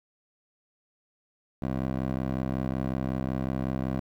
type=tone with band-pass filter; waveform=15% pulse; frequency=65.41 Hz; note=C2; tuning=in tune; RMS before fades=-30 dBFS; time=1.62-4 s; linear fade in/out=5 ms; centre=320 Hz; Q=0.53; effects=10-bit